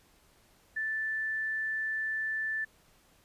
sine tone, 1760 Hz, A6, in tune, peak -30 dBFS, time 0.76-2.65 s, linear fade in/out 10 ms, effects pink hiss -64 dBFS RMS until 3.24 s + resampled to 32000 Hz

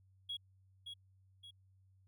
triangle tone with echo, 3322 Hz, G#7, in tune, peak -36 dBFS, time 0.29-0.37 s, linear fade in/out 10 ms, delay 570 ms, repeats 2, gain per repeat -7 dB, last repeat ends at 1.51 s, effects tanh soft clip ceiling -36 dBFS + added 95 Hz sine -65 dBFS peak until 2.07 s

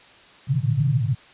white band-pass noise, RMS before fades -21 dBFS, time 0.47-1.15 s, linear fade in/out 20 ms, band 110 to 150 Hz, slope 96 dB/octave, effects white hiss -49 dBFS RMS until 1.33 s + resampled to 8000 Hz

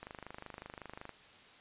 click train, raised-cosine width 0.5 ms, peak -30 dBFS, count 28, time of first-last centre 0.03-1.093 s, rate 25.4 Hz, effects white hiss -58 dBFS RMS until 1.6 s + resampled to 8000 Hz

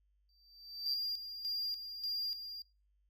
triangle tone with exponential growth, 4658 Hz, D8, 15 cents flat, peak -31 dBFS, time 0.29-0.94 s, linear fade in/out 1 ms, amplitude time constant 140 ms
triangle tone with tremolo, 4795 Hz, D8, 35 cents sharp, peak -33 dBFS, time 0.86-2.62 s, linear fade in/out 2 ms, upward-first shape square, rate 1.7 Hz, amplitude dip 60%
effects noise-tail reverb RT60 0.3 s tail -21 dB re dry + added 50 Hz sine -70 dBFS peak until 3.09 s

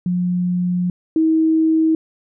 sine tone pair in turn, 178.7 / 319.7 Hz, F3 / D#4, +40 / +47 cents, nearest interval minor seventh, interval 1007 cents, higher second, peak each -16 / -12 dBFS, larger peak second, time 0.06-0.9 / 1.16-1.95 s, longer first, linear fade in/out 2 ms, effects none

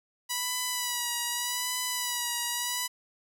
5% pulse tone with vibrato, 978 Hz, B5, 17 cents flat, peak -17 dBFS, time 0.29-2.88 s, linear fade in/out 20 ms, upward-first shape sine, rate 0.83 Hz, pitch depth 37 cents each way, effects none

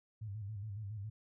sine tone with vibrato, 103.9 Hz, G#2, 1 cent sharp, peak -40 dBFS, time 0.21-1.1 s, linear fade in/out 10 ms, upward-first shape square, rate 7.2 Hz, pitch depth 87 cents each way, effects none

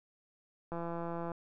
click train, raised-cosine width 1 ms, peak -26 dBFS, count 102, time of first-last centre 0.72-1.318 s, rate 169 Hz, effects none

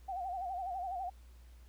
sine tone with vibrato, 740 Hz, F#5, in tune, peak -36 dBFS, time 0.08-1.1 s, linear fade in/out 10 ms, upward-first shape sine, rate 12 Hz, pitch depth 100 cents each way, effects added 60 Hz sine -53 dBFS peak until 1.68 s + pink hiss -68 dBFS RMS until 1.68 s

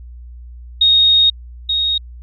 sine tone pair in turn, 3729 / 3745 Hz, A#7 / A#7, 0 / +7 cents, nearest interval unison, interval 7 cents, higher second, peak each -8 / -14 dBFS, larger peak first, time 0.81-1.3 / 1.69-1.98 s, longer first, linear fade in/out 5 ms, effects added 60 Hz sine -32 dBFS peak until 2.22 s

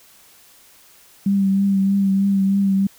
sine tone with vibrato, 196 Hz, G3, in tune, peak -14 dBFS, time 1.26-2.87 s, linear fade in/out 5 ms, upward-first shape triangle, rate 3.2 Hz, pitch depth 30 cents each way, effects white hiss -50 dBFS RMS until 2.98 s

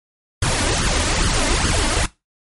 pink noise with flanger, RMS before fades -18 dBFS, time 0.42-2.06 s, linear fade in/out 5 ms, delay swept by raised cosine 0.61 to 3.41 ms, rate 2.4 Hz, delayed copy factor +0.75, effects noise-tail reverb RT60 0.2 s tail -18 dB re dry + MP3 48 kbps

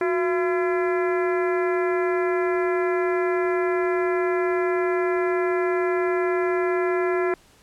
harmonic tone with a mistuned harmonic, 339.4 Hz, F4, 49 cents flat, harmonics 1 / 2 / 3 / 4 / 5 / 6 / 7, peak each -21 / -29 / -32 / -33 / -33 / -36 / -39 dBFS, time 0.01-7.34 s, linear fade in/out 2 ms, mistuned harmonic 1, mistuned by +120 cents, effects pink hiss -55 dBFS RMS until 7.62 s + low-pass 11000 Hz 12 dB/octave

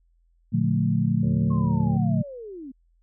sine chord, Bb major seventh, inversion none, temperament equal with one note detuned, 116.54 / 146.83 / 178.7 / 220 Hz, Bb2 / D3 / F3 / A3, 0 / 0 / +40 / 0 cents, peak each -25 dBFS, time 0.52-2.23 s, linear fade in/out 20 ms
harmonic tone, 80 Hz, D#2, 49 cents sharp, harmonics 1 / 2 / 3 / 4 / 5 / 6 / 7, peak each -33 / -39 / -41 / -45 / -44 / -43 / -45 dBFS, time 1.22-1.98 s, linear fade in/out 20 ms
sine linear sweep, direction down, 1093 to 248.1 Hz, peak -35 dBFS, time 1.5-2.72 s, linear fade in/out 10 ms
effects added 42 Hz sine -60 dBFS peak until 3.02 s

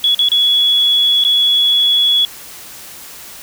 sine tone with dropouts, 3377 Hz, G#7, 28 cents sharp, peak -9 dBFS, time 0.04-2.25 s, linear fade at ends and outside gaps 1 ms, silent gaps 0.147-0.191 / 0.287-0.317 / 1.239-1.249 s, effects white hiss -34 dBFS RMS until 3.42 s

